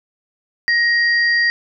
sine tone pair together, 1883 / 4745 Hz, A#6 / D8, +17 / +17 cents, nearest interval octave + major third, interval 1600 cents, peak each -13 / -22 dBFS, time 0.68-1.5 s, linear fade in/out 0 ms, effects none

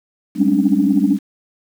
sine tone cluster, 193.3 / 209.4 / 268.7 / 284.4 / 297.3 Hz, G3 / G#3 / C4 / C#4 / D4, -24 / +15 / +46 / +45 / +21 cents, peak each -18 dBFS, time 0.35-1.19 s, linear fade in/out 50 ms, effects tanh soft clip ceiling -1 dBFS + 7-bit

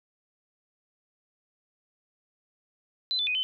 sine tone with pitch steps, 4030 / 3501 / 2494 / 3054 Hz, B7 / A7 / D#7 / G7, +34 / -9 / +3 / -46 cents, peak -25 dBFS, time 3.11-3.43 s, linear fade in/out 0 ms, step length 80 ms, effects none

